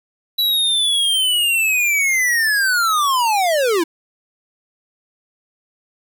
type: linear sweep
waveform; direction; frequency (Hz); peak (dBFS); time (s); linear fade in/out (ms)
square; down; 3951 to 311.1; -15; 0.38-3.84; 10
effects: 8-bit